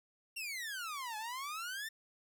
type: exponential two-way sweep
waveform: sawtooth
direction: down then up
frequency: 2800 to 841 to 1824 Hz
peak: -36 dBFS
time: 0.36-1.89 s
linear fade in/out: 10 ms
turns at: 1.17 s
effects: none